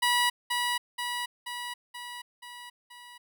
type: tone with echo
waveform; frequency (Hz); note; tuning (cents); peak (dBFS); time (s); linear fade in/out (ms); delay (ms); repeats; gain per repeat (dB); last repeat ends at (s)
15% pulse; 972; B5; -28; -16; 0.02-0.3; 10; 480; 6; -4; 3.18
effects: none